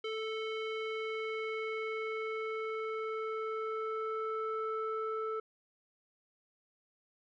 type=tone with low-pass filter sweep; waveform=square; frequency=439.7 Hz; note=A4; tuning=1 cent flat; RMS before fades=-37 dBFS; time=0.04-5.4 s; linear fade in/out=5 ms; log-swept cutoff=3000 to 1200 Hz; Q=2.9; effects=none